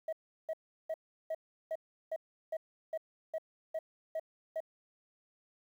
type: tone bursts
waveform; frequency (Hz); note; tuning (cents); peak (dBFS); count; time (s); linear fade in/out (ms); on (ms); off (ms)
sine; 640; D#5; +49; -31; 12; 0.08-4.604; 5; 47; 360
effects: tanh soft clip ceiling -32 dBFS + 11-bit